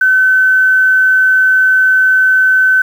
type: tone with quantisation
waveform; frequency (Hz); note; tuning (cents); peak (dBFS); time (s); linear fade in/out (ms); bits
sine; 1522; F#6; +48; -6; 0.01-2.82; 5; 6
effects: none